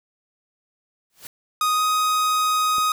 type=noise with exponential growth; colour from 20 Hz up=white; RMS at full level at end=-34 dBFS; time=1.1-1.27 s; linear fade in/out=1 ms; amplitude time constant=35 ms
type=tone with pitch glide; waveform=45% pulse; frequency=1244.5 to 1253.2 Hz; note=D#6 to D#6; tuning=0 to +12 cents; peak=-18 dBFS; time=1.61-2.92 s; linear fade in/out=2 ms; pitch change=+12 cents; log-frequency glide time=1.75-1.81 s
type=click; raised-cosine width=2 ms; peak=-25 dBFS; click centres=2.783 s
effects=none